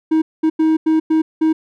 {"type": "tone bursts at uneven times", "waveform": "triangle", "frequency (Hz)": 317, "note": "D#4", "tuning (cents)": 32, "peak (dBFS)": -9, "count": 6, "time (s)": [[0.11, 0.22], [0.43, 0.5], [0.59, 0.77], [0.86, 1], [1.1, 1.22], [1.41, 1.53]], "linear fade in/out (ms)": 10, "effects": []}